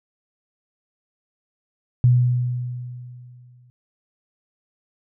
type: tone with exponential decay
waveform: sine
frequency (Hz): 123.47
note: B2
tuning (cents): 0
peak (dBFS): -10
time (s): 2.04-3.7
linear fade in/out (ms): 0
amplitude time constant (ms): 360
effects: none